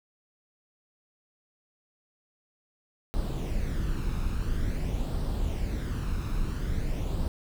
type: noise with flanger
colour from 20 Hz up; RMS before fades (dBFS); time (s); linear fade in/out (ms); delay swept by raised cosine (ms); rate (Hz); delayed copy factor
brown; -29; 3.14-7.28; 0; 0.22 to 0.78; 0.48; +0.5
effects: none